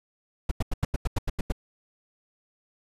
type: noise bursts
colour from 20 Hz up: brown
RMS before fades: -24 dBFS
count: 10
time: 0.49-1.522 s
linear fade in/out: 5 ms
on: 24 ms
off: 88 ms
effects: resampled to 32000 Hz